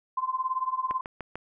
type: tone with tremolo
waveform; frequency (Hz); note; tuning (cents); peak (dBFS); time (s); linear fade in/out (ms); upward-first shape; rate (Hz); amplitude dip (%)
sine; 1036; C6; -17; -22; 0.17-1.01; 5; triangle; 18; 95
type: click train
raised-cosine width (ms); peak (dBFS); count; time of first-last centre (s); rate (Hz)
0.5; -20; 4; 0.91-1.356; 6.73
effects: none